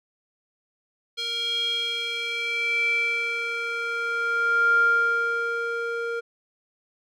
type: tone with band-pass filter sweep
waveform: square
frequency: 466.2 Hz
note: A#4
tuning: in tune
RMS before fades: -25 dBFS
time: 1.17-6.21 s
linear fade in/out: 20 ms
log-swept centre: 3700 to 950 Hz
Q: 7.2
effects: none